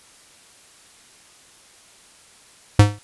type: tone with exponential decay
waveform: square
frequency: 103.2 Hz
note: G#2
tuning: 10 cents flat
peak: -5 dBFS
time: 2.79-2.99 s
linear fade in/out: 5 ms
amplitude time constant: 43 ms
effects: white hiss -50 dBFS RMS until 3.03 s + resampled to 24000 Hz